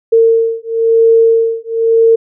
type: beating tone pair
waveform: sine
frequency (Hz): 454.4 / 455.39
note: A#4 / A#4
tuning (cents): -44 / -40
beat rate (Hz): 0.99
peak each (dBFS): -10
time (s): 0.12-2.16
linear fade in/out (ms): 10
effects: none